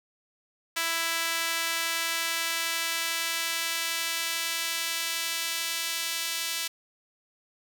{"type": "tone with high-pass filter sweep", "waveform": "sawtooth", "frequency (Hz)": 331.2, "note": "E4", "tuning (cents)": 8, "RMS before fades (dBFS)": -30, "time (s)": [0.76, 6.68], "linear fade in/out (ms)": 10, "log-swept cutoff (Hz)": [1700, 3000], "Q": 0.87, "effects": []}